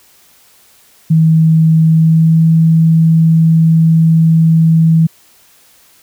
sine tone with pitch glide, 160.4 to 162.36 Hz, E3 to E3, -47 to -26 cents, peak -5 dBFS, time 1.1-5.07 s, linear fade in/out 10 ms, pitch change +21 cents, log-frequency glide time 1.84-2.45 s, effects white hiss -47 dBFS RMS until 6.02 s

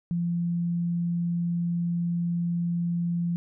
sine tone, 171.9 Hz, F3, 27 cents flat, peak -24 dBFS, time 0.11-3.36 s, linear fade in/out 0 ms, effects none

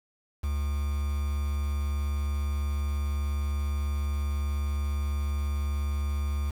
triangle tone with quantisation, 71.6 Hz, D2, 43 cents flat, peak -24 dBFS, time 0.43-6.51 s, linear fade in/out 10 ms, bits 7, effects none

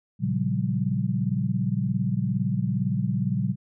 sine chord, G half-diminished seventh, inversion first, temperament equal with one note detuned, 116.54 / 138.59 / 178.49 / 196 Hz, Bb2 / Db3 / F3 / G3, 0 / 0 / +38 / 0 cents, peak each -28 dBFS, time 0.19-3.56 s, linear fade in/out 50 ms, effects none

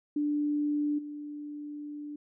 sine tone with level steps, 294.6 Hz, D4, 6 cents sharp, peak -26 / -37 dBFS, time 0.16-2.16 s, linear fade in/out 5 ms, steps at 0.98 s, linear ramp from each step 10 ms, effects none

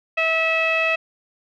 sawtooth tone with low-pass filter, 649 Hz, E5, 27 cents flat, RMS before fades -20 dBFS, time 0.17-0.96 s, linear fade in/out 10 ms, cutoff 2500 Hz, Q 7.7, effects none

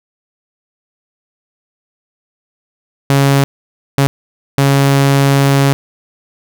sawtooth tone bursts at uneven times, 138.59 Hz, C#3, in tune, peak -4 dBFS, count 3, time 3.1-3.44 / 3.98-4.07 / 4.58-5.73 s, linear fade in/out 0 ms, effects none

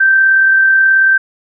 sine tone with amplitude modulation, 1561 Hz, G6, 8 cents flat, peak -5 dBFS, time 0-1.18 s, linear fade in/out 10 ms, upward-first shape sine, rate 38.5 Hz, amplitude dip 25%, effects none

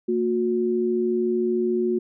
sine tone pair together, 228.7 / 362.3 Hz, A#3 / F#4, -33 / -36 cents, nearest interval minor sixth, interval 797 cents, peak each -25 / -21 dBFS, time 0.08-1.99 s, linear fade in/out 10 ms, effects none

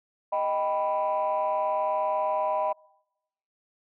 sine chord, Eb augmented, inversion none, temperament equal, 622.3 / 784 / 987.8 Hz, Eb5 / G5 / B5, 0 / 0 / 0 cents, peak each -26 / -29 / -27 dBFS, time 0.32-2.73 s, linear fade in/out 10 ms, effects noise-tail reverb RT60 0.9 s tail -26 dB re dry + tanh soft clip ceiling -18 dBFS

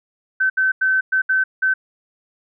sine tone bursts at uneven times, 1533 Hz, G6, 39 cents flat, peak -14 dBFS, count 6, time 0.4-0.5 / 0.57-0.72 / 0.81-1.01 / 1.12-1.22 / 1.29-1.44 / 1.62-1.74 s, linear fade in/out 10 ms, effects none

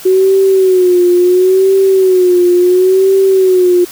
sine tone with vibrato, 370 Hz, F#4, in tune, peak -5 dBFS, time 0.05-3.85 s, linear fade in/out 10 ms, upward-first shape sine, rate 0.72 Hz, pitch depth 76 cents each way, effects white hiss -31 dBFS RMS until 3.91 s

